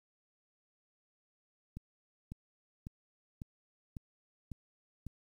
click train, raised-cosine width 5 ms, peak -30 dBFS, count 7, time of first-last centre 1.77-5.067 s, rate 1.82 Hz, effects 10-bit

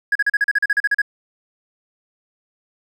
triangle tone bursts, 1661.2 Hz, G#6, in tune, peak -10 dBFS, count 13, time 0.12-1.018 s, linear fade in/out 5 ms, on 34 ms, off 38 ms, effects tanh soft clip ceiling -10 dBFS

